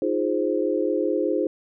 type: chord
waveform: sine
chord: F minor seventh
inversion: third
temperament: equal with one note detuned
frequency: 311.1 / 350.6 / 415.3 / 523.3 Hz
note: Eb4 / F4 / Ab4 / C5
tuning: 0 / +7 / 0 / 0 cents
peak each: -26 dBFS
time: 0.02-1.47 s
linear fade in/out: 2 ms
effects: none